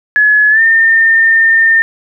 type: tone with pitch glide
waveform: sine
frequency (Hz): 1700 to 1811.5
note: G#6 to A6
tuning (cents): +40 to +50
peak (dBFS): -5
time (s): 0.16-1.82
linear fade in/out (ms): 0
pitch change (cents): +110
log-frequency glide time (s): 0.5-0.61
effects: none